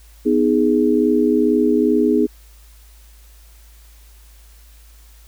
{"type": "chord", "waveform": "sine", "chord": "G# minor", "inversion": "first", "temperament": "just", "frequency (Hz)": [249.2, 311.5, 415.3], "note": ["B3", "D#4", "G#4"], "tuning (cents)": [16, 2, 0], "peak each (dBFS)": -17, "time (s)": [0.25, 2.27], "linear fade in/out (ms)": 20, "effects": ["added 54 Hz sine -43 dBFS peak until 5.27 s", "white hiss -52 dBFS RMS until 5.27 s"]}